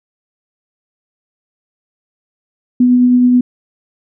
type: tone with tremolo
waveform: sine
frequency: 247.8 Hz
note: B3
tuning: 6 cents sharp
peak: -5 dBFS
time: 2.8-3.41 s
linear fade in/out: 5 ms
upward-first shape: triangle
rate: 9.4 Hz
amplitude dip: 25%
effects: none